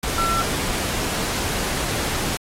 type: tone in noise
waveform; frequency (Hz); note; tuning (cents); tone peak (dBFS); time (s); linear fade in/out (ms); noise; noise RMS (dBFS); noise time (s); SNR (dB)
sine; 1350; E6; +41; -20; 0.18-0.42; 2; pink; -25; 0.03-2.37; +2
effects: low-pass 12000 Hz 12 dB/octave + AAC 48 kbps